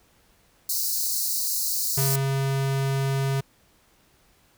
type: high-pass noise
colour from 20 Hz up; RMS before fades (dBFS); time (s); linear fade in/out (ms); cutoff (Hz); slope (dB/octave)
white; -26; 0.69-2.16; 5; 4100; 96
type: tone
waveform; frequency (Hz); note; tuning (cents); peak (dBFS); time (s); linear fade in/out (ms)
square; 136.1; C#3; -31; -23; 1.97-3.41; 10
effects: pink hiss -61 dBFS RMS until 4.57 s

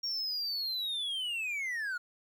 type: linear sweep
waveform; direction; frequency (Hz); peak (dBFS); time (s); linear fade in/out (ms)
triangle; down; 5588 to 1400; -31; 0.03-1.98; 10
effects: 11-bit

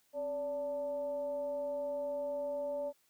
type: tone with frequency modulation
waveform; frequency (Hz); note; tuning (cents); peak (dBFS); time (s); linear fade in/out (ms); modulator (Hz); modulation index
sine; 576; D5; -34; -34; 0.13-2.93; 50; 308; 0.37
effects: white hiss -72 dBFS RMS until 3.09 s

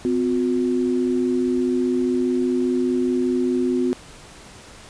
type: tone pair together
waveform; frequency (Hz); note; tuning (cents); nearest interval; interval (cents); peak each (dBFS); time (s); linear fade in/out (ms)
sine; 255.1 / 360; C4 / F#4; -44 / -47; tritone; 597; -20 / -21; 0.05-3.93; 0
effects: pink hiss -43 dBFS RMS until 4.89 s + resampled to 22050 Hz

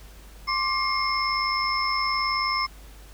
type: tone cluster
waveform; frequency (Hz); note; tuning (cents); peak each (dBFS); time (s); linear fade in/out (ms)
sine; 1060 / 1159 / 2134 / 5270; C6 / D6 / C7 / E8; +22 / -23 / +34 / -1; -28; 0.47-2.67; 20
effects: added 50 Hz sine -44 dBFS peak until 3.13 s + pink hiss -51 dBFS RMS until 3.13 s

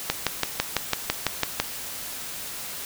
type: click train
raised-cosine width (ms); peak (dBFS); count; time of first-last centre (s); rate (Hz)
0.2; -3; 10; 0.1-1.6; 6
effects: white hiss -35 dBFS RMS until 2.85 s

